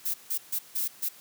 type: noise bursts at uneven times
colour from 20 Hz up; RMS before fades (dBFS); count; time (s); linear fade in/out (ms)
violet; -29; 5; 0.05-0.14 / 0.3-0.38 / 0.52-0.59 / 0.75-0.88 / 1.02-1.09; 10
effects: white hiss -52 dBFS RMS until 1.2 s + high-pass 100 Hz 12 dB/octave